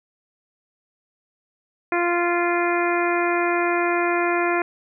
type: harmonic tone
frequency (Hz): 347.4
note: F4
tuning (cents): -9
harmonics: 1 / 2 / 3 / 4 / 5 / 6 / 7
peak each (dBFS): -22 / -25 / -27 / -28 / -29 / -30 / -30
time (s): 1.92-4.62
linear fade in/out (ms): 2
effects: none